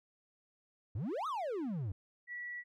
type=exponential two-way sweep; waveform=triangle; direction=up then down; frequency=87.5 to 1318.5 to 87.5 Hz; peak=-33 dBFS; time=0.95-1.92 s; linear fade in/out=5 ms; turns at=1.27 s
type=tone; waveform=sine; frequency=1943 Hz; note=B6; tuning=29 cents flat; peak=-40 dBFS; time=2.27-2.64 s; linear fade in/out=50 ms
effects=none